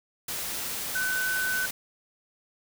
sine tone in noise, 1510 Hz, F#6, 35 cents sharp, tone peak -26 dBFS, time 0.95-1.66 s, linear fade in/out 5 ms, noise white, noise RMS -33 dBFS, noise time 0.28-1.71 s, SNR +4 dB, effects none

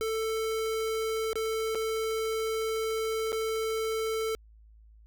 square tone with dropouts, 443.1 Hz, A4, 12 cents sharp, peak -29 dBFS, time 0.01-4.35 s, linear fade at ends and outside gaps 0 ms, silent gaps 1.331-1.356 / 1.748-1.754 / 3.32-3.328 s, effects added 54 Hz sine -52 dBFS peak until 5.06 s

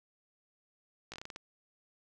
slowing click train, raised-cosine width 0.2 ms, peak -26 dBFS, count 8, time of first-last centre 1.12-1.361 s, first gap 17 ms, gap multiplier 1.23, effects none

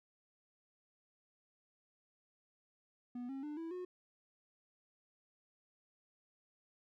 triangle tone with pitch steps, 244.9 / 270.2 / 298 / 328.8 / 362.7 Hz, B3 / C#4 / D4 / E4 / F#4, -14 / -44 / +25 / -4 / -34 cents, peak -39 dBFS, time 3.15-3.85 s, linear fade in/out 5 ms, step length 140 ms, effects none

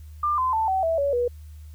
sine tone with pitch steps, 1195 / 1028.4 / 885 / 761.5 / 655.4 / 564 / 485.3 Hz, D6 / C6 / A5 / F#5 / E5 / C#5 / B4, +30 / -30 / +10 / +50 / -10 / +30 / -30 cents, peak -20 dBFS, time 0.23-1.28 s, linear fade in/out 5 ms, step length 150 ms, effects added 76 Hz sine -39 dBFS peak until 1.74 s + white hiss -61 dBFS RMS until 1.74 s

